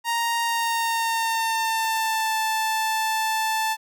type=tone with pitch glide; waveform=sawtooth; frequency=932.3 to 880 Hz; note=A#5 to A5; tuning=0 to 0 cents; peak=-18 dBFS; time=0.04-3.77 s; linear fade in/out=50 ms; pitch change=-100 cents; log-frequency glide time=0.42-2.36 s; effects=none